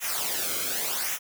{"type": "noise with flanger", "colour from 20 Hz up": "white", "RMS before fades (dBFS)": -29, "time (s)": [0, 1.19], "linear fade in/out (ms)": 50, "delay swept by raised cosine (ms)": [0.22, 1.12], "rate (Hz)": 0.88, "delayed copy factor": -0.7, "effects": []}